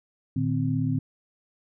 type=tone cluster; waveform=sine; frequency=115.1 / 152.1 / 259.9 Hz; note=A#2 / D#3 / C4; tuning=-22 / -39 / -11 cents; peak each=-27 dBFS; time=0.36-0.99 s; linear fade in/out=5 ms; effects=none